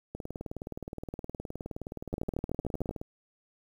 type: two click trains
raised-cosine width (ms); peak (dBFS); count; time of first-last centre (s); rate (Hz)
2; -17 / -24; 11 / 56; 2.14-2.892 / 0.15-3.015; 13.3 / 19.2
effects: 9-bit